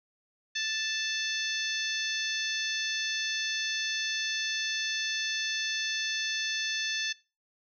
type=harmonic tone; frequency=880 Hz; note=A5; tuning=in tune; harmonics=2 / 3 / 4 / 5 / 6 / 7; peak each=-34 / -37 / -34 / -38 / -40 / -38 dBFS; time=0.55-7.13 s; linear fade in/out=10 ms; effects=noise-tail reverb RT60 0.3 s tail -21 dB re dry